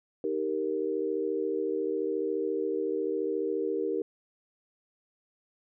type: chord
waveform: sine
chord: Eb major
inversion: none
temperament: equal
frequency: 311.1 / 392 / 466.2 Hz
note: Eb4 / G4 / Bb4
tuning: 0 / 0 / 0 cents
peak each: -34 / -31 / -31 dBFS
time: 0.24-4.02 s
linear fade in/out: 2 ms
effects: none